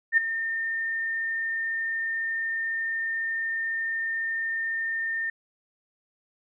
sine tone with ADSR envelope, 1814 Hz, A#6, 48 cents flat, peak -14 dBFS, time 0.12-5.3 s, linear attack 53 ms, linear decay 11 ms, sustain -12 dB, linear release 4 ms, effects none

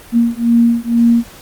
sine beating tone pair, 233.1 / 235.2 Hz, A#3 / A#3, 0 / +16 cents, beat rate 2.1 Hz, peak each -12 dBFS, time 0.12-1.24 s, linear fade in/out 50 ms, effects pink hiss -38 dBFS RMS until 1.41 s + Opus 32 kbps

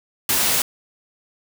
white noise, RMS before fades -19 dBFS, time 0.29-0.62 s, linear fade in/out 2 ms, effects none

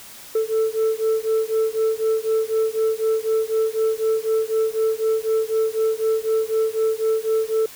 sine beating tone pair, 440 / 444 Hz, A4 / A4, 0 / +16 cents, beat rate 4 Hz, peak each -19 dBFS, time 0.35-7.66 s, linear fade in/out 5 ms, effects tanh soft clip ceiling -15 dBFS + white hiss -41 dBFS RMS until 7.75 s

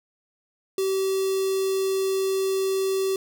square tone with notch filter, 384.4 Hz, G4, 34 cents flat, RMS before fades -24 dBFS, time 0.78-3.16 s, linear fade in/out 2 ms, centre 1600 Hz, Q 0.54, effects none

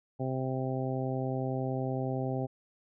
harmonic tone, 130.81 Hz, C3, in tune, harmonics 1 / 2 / 3 / 4 / 5 / 6, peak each -33 / -36 / -38 / -39 / -40 / -41 dBFS, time 0.19-2.47 s, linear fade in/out 20 ms, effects none

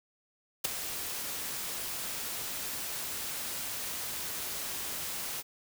white noise with ADSR envelope, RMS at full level -26 dBFS, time 0.64-5.43 s, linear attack 10 ms, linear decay 11 ms, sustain -11 dB, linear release 35 ms, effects none

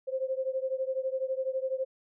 sine beating tone pair, 521 / 533 Hz, C5 / C5, -7 / +32 cents, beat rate 12 Hz, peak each -31 / -33 dBFS, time 0.07-1.85 s, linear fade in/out 20 ms, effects none

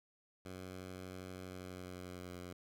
10% pulse tone with pitch glide, 92.5 to 89.66 Hz, F#2 to F2, 0 to +46 cents, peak -38 dBFS, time 0.45-2.53 s, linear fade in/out 5 ms, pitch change -54 cents, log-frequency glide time 1.42-2.41 s, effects none

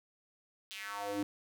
square tone with high-pass filter sweep, 101.9 Hz, G#2, 32 cents flat, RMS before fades -39 dBFS, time 0.71-1.23 s, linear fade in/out 0 ms, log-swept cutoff 3400 to 260 Hz, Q 3.3, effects none

